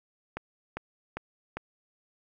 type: click train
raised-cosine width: 0.5 ms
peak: -19 dBFS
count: 4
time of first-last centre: 0.37-1.57 s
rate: 2.5 Hz
effects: none